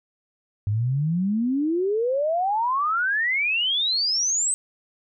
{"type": "exponential sweep", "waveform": "sine", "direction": "up", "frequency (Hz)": [99.3, 8300], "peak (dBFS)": -20, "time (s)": [0.67, 4.54], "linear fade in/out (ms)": 0, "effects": []}